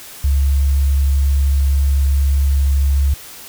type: tone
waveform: sine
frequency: 69.3 Hz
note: C#2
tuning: in tune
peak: -11 dBFS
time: 0.24-3.14 s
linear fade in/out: 5 ms
effects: white hiss -36 dBFS RMS until 3.48 s